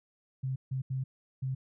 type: tone bursts at uneven times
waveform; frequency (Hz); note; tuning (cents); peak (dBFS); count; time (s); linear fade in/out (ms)
sine; 131.6; C3; +10; -30; 4; 0.43-0.56 / 0.71-0.82 / 0.9-1.04 / 1.42-1.55; 10
effects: none